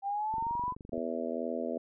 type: linear sweep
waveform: sine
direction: up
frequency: 784 to 1012 Hz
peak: -30 dBFS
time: 0.02-0.75 s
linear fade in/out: 50 ms
type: click train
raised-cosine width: 3 ms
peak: -33 dBFS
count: 16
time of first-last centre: 0.34-0.978 s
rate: 23.5 Hz
type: harmonic tone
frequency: 82.3 Hz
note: E2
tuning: 2 cents flat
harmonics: 3 / 4 / 5 / 6 / 7 / 8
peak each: -37 / -41 / -40 / -39 / -39 / -39 dBFS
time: 0.92-1.78 s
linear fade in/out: 5 ms
effects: none